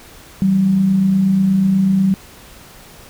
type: tone pair together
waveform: sine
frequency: 164.15 / 192.4 Hz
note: E3 / G3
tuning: -7 / -32 cents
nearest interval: minor third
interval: 275 cents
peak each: -23 / -11 dBFS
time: 0.42-2.14 s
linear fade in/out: 0 ms
effects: pink hiss -41 dBFS RMS until 3.09 s